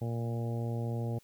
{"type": "harmonic tone with a mistuned harmonic", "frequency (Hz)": 116.54, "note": "A#2", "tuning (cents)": 0, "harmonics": [1, 2, 3, 4, 5, 6, 7], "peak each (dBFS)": [-32, -40, -44, -43, -46, -50, -49], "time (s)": [0.01, 1.19], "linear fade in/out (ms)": 10, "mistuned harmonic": 1, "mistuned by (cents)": 21, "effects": ["white hiss -65 dBFS RMS until 1.23 s"]}